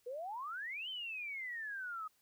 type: exponential two-way sweep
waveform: sine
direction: up then down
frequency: 470 to 3136 to 1243 Hz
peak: -40 dBFS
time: 0.06-2.08 s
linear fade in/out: 10 ms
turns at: 0.89 s
effects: white hiss -74 dBFS RMS until 2.21 s